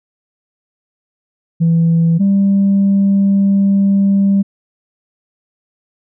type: tone pair in turn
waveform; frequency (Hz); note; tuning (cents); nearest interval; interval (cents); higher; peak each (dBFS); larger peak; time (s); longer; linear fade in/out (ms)
sine; 166 / 197.41; E3 / G3; +12 / +12; minor third; 300; second; -7; neither; 1.6-2.19 / 2.19-4.43; second; 20
effects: tanh soft clip ceiling -6 dBFS